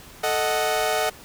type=chord; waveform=sawtooth; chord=D# diminished; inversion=second; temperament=equal; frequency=440 / 622.3 / 740 Hz; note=A4 / D#5 / F#5; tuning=0 / 0 / 0 cents; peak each=-23 / -21 / -21 dBFS; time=0.23-1.1 s; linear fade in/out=10 ms; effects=pink hiss -45 dBFS RMS until 1.24 s